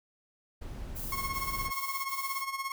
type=noise; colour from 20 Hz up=brown; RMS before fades=-40 dBFS; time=0.61-1.71 s; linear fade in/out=10 ms
type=noise bursts; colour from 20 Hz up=violet; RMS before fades=-40 dBFS; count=4; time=0.95-2.428 s; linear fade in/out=20 ms; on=350 ms; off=26 ms
type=tone with tremolo; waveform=30% pulse; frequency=1086 Hz; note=C#6; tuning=36 cents flat; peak=-28 dBFS; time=1.12-2.72 s; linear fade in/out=2 ms; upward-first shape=sine; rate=17 Hz; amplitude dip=70%
effects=none